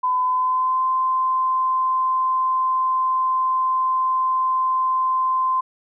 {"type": "tone with pitch glide", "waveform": "sine", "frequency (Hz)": [1010, 1037.2], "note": ["B5", "C6"], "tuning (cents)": [39, -15], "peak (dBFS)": -17, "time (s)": [0.03, 5.61], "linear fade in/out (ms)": 10, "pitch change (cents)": 46, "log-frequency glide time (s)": [0.23, 0.84], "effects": []}